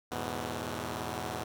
5% pulse chord, E major, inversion none, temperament equal with one note detuned, 82.41 / 105.82 / 123.47 Hz, E2 / G#2 / B2, 0 / +33 / 0 cents, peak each -28 dBFS, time 0.11-1.44 s, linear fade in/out 10 ms, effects none

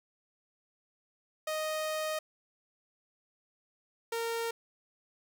sawtooth tone pair in turn, 622.3 / 460.9 Hz, D#5 / A#4, 0 / -20 cents, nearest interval perfect fourth, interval 520 cents, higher first, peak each -28 dBFS, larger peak neither, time 1.47-2.19 / 4.12-4.51 s, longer first, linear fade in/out 5 ms, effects none

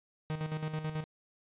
45% pulse tone with tremolo, 155.56 Hz, D#3, in tune, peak -32 dBFS, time 0.3-1.04 s, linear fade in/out 0 ms, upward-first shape square, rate 9.2 Hz, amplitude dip 60%, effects resampled to 8000 Hz

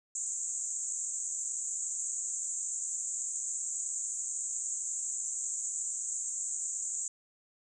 white band-pass noise, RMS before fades -36 dBFS, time 0.15-7.08 s, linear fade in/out 2 ms, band 6700 to 7900 Hz, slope 96 dB/octave, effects none

